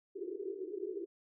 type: band-pass noise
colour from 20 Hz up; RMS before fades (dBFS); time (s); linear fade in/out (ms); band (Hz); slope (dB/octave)
pink; -41; 0.15-1.06; 20; 350 to 420; 96
effects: none